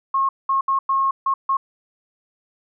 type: tone bursts at uneven times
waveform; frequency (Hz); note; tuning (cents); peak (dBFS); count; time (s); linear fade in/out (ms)
sine; 1083; C#6; -41; -16; 6; 0.14-0.29 / 0.49-0.61 / 0.68-0.79 / 0.89-1.11 / 1.26-1.34 / 1.49-1.57; 5
effects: none